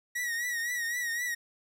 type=tone with vibrato; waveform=45% pulse; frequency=1904 Hz; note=A#6; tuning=36 cents sharp; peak=-30 dBFS; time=0.15-1.35 s; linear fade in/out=10 ms; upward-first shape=triangle; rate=3.9 Hz; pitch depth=74 cents each way; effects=11-bit